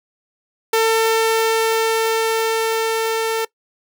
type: tone with level ramp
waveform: sawtooth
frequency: 448.5 Hz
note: A4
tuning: 33 cents sharp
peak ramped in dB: -9 to -14 dBFS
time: 0.73-3.45 s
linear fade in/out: 5 ms
effects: noise-tail reverb RT60 0.1 s tail -21 dB re dry